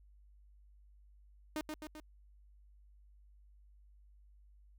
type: tone with echo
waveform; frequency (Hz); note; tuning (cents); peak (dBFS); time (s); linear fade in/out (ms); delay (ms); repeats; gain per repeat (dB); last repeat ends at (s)
sawtooth; 307.2; D#4; -22; -32; 1.56-1.61; 0; 130; 3; -4; 2
effects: added 50 Hz sine -59 dBFS peak until 4.78 s